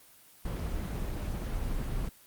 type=noise; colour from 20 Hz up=brown; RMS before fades=-33 dBFS; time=0.45-2.09 s; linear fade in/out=5 ms; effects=white hiss -57 dBFS RMS until 2.26 s + Opus 24 kbps